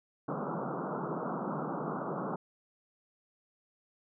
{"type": "band-pass noise", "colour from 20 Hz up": "pink", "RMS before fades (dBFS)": -36, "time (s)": [0.28, 2.36], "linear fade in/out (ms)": 5, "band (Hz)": [140, 1400], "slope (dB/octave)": 96, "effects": []}